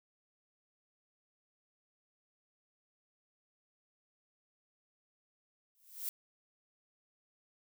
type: noise with exponential growth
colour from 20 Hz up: violet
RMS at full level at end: -35 dBFS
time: 5.75-6.09 s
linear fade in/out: 0 ms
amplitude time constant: 72 ms
effects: none